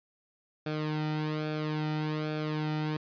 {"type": "tone with flanger", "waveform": "sawtooth", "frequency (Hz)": 153.5, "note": "D#3", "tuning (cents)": -23, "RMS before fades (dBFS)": -32, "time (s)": [0.66, 2.97], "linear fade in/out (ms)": 5, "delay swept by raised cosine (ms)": [1, 1.84], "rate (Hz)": 1.2, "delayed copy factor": -0.7, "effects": ["resampled to 11025 Hz"]}